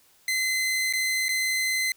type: tone with dropouts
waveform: sawtooth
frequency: 2052 Hz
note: C7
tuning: 34 cents flat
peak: -20 dBFS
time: 0.28-1.92 s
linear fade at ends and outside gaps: 2 ms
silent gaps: 0.927-0.935 / 1.284-1.29 s
effects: white hiss -60 dBFS RMS until 1.96 s